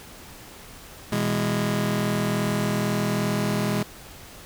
sawtooth chord, E major, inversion second, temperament just, 123.61 / 164.81 / 206 Hz, B2 / E3 / G#3, +2 / 0 / -14 cents, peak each -24 / -24 / -21 dBFS, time 1.12-3.83 s, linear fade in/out 5 ms, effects pink hiss -44 dBFS RMS until 4.45 s

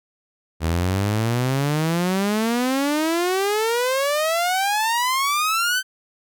sawtooth exponential sweep, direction up, 78.5 to 1554 Hz, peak -15 dBFS, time 0.6-5.83 s, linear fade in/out 50 ms, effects none

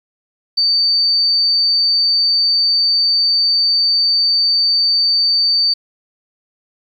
sine tone, 4588 Hz, D8, 41 cents flat, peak -11 dBFS, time 0.57-5.74 s, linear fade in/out 10 ms, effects 8-bit

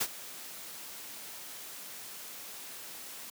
white noise with ADSR envelope, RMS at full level -29 dBFS, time 0-3.3 s, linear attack 13 ms, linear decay 57 ms, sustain -16 dB, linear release 3 ms, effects high-pass 150 Hz 12 dB/octave

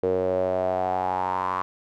sawtooth tone with band-pass filter sweep, 92.5 Hz, F#2, in tune, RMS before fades -25 dBFS, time 0.03-1.62 s, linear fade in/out 0 ms, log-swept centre 460 to 1100 Hz, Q 6.7, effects none

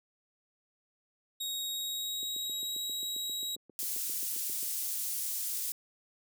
sawtooth tone with pitch glide, 3772 to 3838 Hz, A#7 to A#7, +20 to +50 cents, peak -31 dBFS, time 1.4-3.56 s, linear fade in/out 10 ms, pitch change +30 cents, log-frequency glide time 1.57-2.8 s
click train, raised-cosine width 3 ms, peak -31 dBFS, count 19, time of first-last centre 2.23-4.63 s, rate 7.5 Hz
pink high-pass noise, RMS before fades -35 dBFS, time 3.79-5.72 s, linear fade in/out 0 ms, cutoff 9000 Hz, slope 12 dB/octave
effects high-pass 400 Hz 12 dB/octave

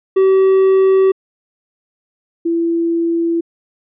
triangle / sine tone pair in turn, 382.6 / 335.3 Hz, G4 / E4, -42 / +30 cents, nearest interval major second, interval 228 cents, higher first, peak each -6 / -13 dBFS, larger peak first, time 0.16-1.12 / 2.45-3.41 s, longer neither, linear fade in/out 10 ms, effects resampled to 8000 Hz

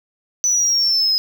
sine exponential sweep, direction down, 6000 to 5040 Hz, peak -12 dBFS, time 0.44-1.18 s, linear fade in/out 0 ms, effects tanh soft clip ceiling -12 dBFS + 7-bit

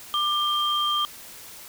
sine tone pair together, 1190 / 3179 Hz, D6 / G7, +22 / +24 cents, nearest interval octave + perfect fourth, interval 1702 cents, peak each -24 dBFS, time 0.14-1.05 s, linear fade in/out 0 ms, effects white hiss -43 dBFS RMS until 1.68 s

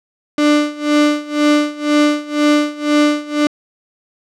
35% pulse tone with tremolo, 296.6 Hz, D4, 17 cents sharp, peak -7 dBFS, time 0.38-3.47 s, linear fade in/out 2 ms, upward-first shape sine, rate 2 Hz, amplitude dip 90%, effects low-pass 6000 Hz 12 dB/octave

